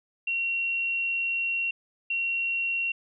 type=tone pair in turn; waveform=sine; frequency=2739 / 2739 Hz; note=F7 / F7; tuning=-34 / -34 cents; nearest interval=unison; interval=0 cents; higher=neither; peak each=-25 dBFS; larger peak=neither; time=0.27-1.71 / 2.1-2.92 s; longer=first; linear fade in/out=5 ms; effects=none

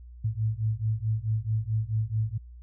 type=beating tone pair; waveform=sine; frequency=107.5 / 112.1 Hz; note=A2 / A2; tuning=-40 / +33 cents; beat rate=4.6 Hz; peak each=-28 dBFS; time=0.24-2.38 s; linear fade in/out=10 ms; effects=added 60 Hz sine -43 dBFS peak until 2.62 s

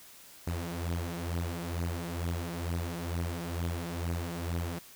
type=beating tone pair; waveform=sawtooth; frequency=84.4 / 86.6 Hz; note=E2 / F2; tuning=+41 / -14 cents; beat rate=2.2 Hz; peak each=-31 / -32 dBFS; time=0.47-4.79 s; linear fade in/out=5 ms; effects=white hiss -53 dBFS RMS until 4.95 s

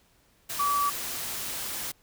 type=tone in noise; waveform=sine; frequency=1149 Hz; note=D6; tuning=38 cents flat; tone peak=-23 dBFS; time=0.59-0.9 s; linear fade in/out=10 ms; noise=white; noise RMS=-34 dBFS; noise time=0.49-1.92 s; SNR=+8 dB; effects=pink hiss -64 dBFS RMS until 2.02 s

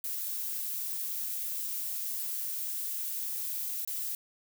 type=noise with dropouts; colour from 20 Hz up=violet; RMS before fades=-35 dBFS; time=0.04-4.15 s; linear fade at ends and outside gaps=1 ms; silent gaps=3.849-3.875 s; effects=none

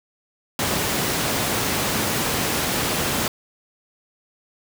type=high-pass noise; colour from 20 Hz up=pink; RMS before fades=-23 dBFS; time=0.59-3.28 s; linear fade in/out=2 ms; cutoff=100 Hz; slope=12 dB/octave; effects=none

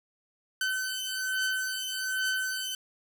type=beating tone pair; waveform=sawtooth; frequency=1524 / 1525.2 Hz; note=G6 / G6; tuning=-49 / -48 cents; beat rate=1.2 Hz; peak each=-28 / -29 dBFS; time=0.61-2.75 s; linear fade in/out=2 ms; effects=none

